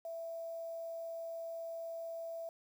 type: tone with quantisation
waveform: sine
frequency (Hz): 663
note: E5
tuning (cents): +10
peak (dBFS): -40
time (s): 0.05-2.49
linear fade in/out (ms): 2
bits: 10
effects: none